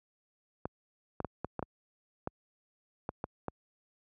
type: clicks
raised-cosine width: 1 ms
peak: -20 dBFS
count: 10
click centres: 0.655 / 1.203 / 1.247 / 1.446 / 1.593 / 1.627 / 2.274 / 3.091 / 3.241 / 3.483 s
effects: high-pass 60 Hz 12 dB/octave